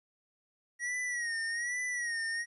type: tone with vibrato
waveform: square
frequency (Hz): 1902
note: A#6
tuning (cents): +34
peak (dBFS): -33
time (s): 0.79-2.46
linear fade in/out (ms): 50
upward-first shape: sine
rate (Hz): 1.2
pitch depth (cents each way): 81
effects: resampled to 24000 Hz + 12-bit